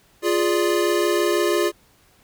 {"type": "chord", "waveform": "square", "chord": "D diminished", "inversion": "first", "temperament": "equal", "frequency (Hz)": [349.2, 415.3, 587.3], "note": ["F4", "Ab4", "D5"], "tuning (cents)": [0, 0, 0], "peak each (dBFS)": [-21, -23, -26], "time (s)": [0.22, 1.72], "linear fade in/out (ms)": 50, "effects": ["pink hiss -57 dBFS RMS until 2.23 s"]}